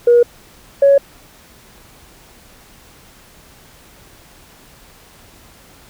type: tone pair in turn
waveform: sine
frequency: 478.4 / 557.6 Hz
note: A#4 / C#5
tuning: +45 / +10 cents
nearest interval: minor third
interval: 265 cents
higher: second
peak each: -5 dBFS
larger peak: neither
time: 0.07-0.23 / 0.82-0.98 s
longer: neither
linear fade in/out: 5 ms
effects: tanh soft clip ceiling -2 dBFS + pink hiss -45 dBFS RMS until 5.89 s